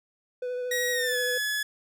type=tone with vibrato; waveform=triangle; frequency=497.1 Hz; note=B4; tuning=11 cents sharp; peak=-27 dBFS; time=0.42-1.38 s; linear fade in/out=5 ms; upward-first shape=sine; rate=13 Hz; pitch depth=15 cents each way
type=tone with pitch glide; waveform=sawtooth; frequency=1900 to 1702.5 Hz; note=A#6 to G#6; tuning=+33 to +42 cents; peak=-23 dBFS; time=0.71-1.63 s; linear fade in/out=5 ms; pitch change=-191 cents; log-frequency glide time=0.92-1.18 s
effects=none